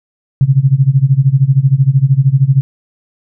sine tone with tremolo, 135.1 Hz, C#3, 44 cents flat, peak -3 dBFS, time 0.41-2.61 s, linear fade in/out 0 ms, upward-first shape sine, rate 13 Hz, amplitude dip 90%, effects none

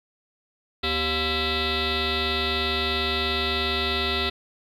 sine tone with frequency modulation, 1975.5 Hz, B6, in tune, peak -21 dBFS, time 0.83-4.3 s, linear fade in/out 10 ms, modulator 317 Hz, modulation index 6.8, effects tanh soft clip ceiling -18 dBFS + 10-bit

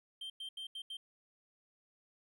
triangle tone bursts at uneven times, 3153 Hz, G7, 9 cents sharp, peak -40 dBFS, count 5, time 0.21-0.3 / 0.4-0.49 / 0.57-0.67 / 0.75-0.82 / 0.9-0.97 s, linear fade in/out 5 ms, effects none

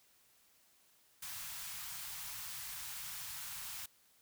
white band-stop noise, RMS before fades -45 dBFS, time 1.22-3.86 s, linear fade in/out 5 ms, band 160 to 840 Hz, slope 24 dB/octave, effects white hiss -69 dBFS RMS until 4.21 s

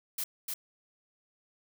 blue noise with echo, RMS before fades -34 dBFS, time 0.18-0.24 s, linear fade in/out 5 ms, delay 300 ms, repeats 1, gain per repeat -2 dB, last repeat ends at 0.54 s, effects none

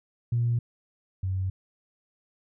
sine tone pair in turn, 118.6 / 94.13 Hz, A#2 / F#2, +30 / +30 cents, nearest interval major third, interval 400 cents, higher first, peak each -21 / -25 dBFS, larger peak first, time 0.32-0.59 / 1.23-1.5 s, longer neither, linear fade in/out 5 ms, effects tanh soft clip ceiling -17 dBFS

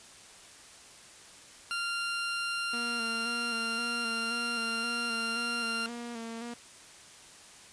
20% pulse tone, 1390 Hz, F6, 9 cents flat, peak -26 dBFS, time 1.71-5.86 s, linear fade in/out 0 ms
sawtooth tone with vibrato, 233.1 Hz, A#3, in tune, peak -34 dBFS, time 2.73-6.54 s, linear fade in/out 5 ms, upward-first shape square, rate 1.9 Hz, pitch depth 34 cents each way
effects white hiss -52 dBFS RMS until 7.72 s + resampled to 22050 Hz

